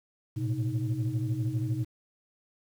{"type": "tone cluster", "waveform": "sine", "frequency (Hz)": [107.6, 115, 127.5, 312.8], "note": ["A2", "A#2", "C3", "D#4"], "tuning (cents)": [-38, -23, -44, 9], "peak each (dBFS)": [-36, -30, -30, -35], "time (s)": [0.36, 1.85], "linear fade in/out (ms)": 20, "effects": ["tanh soft clip ceiling -20 dBFS", "9-bit"]}